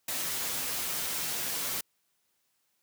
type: noise with comb filter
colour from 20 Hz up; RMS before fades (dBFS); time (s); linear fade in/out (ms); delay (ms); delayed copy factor
white; -33; 0.08-1.81; 5; 9.4; -0.6
effects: white hiss -75 dBFS RMS until 2.82 s + high-pass 80 Hz 12 dB/octave